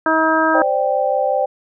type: harmonic tone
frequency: 319 Hz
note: D#4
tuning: 43 cents sharp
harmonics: 1 / 2 / 3 / 4 / 5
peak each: -19 / -19 / -19 / -19 / -19 dBFS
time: 0.06-0.62 s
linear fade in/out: 2 ms
type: chord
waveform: sine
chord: C suspended second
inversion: none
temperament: just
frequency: 523.3 / 588.7 / 784.9 Hz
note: C5 / D5 / G5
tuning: 0 / +4 / +2 cents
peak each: -19 dBFS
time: 0.54-1.46 s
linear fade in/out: 10 ms
effects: none